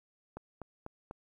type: click train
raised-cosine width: 1 ms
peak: -28 dBFS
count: 4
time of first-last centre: 0.37-1.111 s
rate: 4.05 Hz
effects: 11-bit